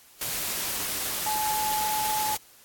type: tone in noise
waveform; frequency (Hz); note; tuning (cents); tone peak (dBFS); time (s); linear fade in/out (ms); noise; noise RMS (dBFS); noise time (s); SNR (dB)
sine; 857; A5; -46; -26; 1.26-2.35; 5; white; -30; 0.21-2.37; +1
effects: white hiss -54 dBFS RMS until 2.64 s + AAC 64 kbps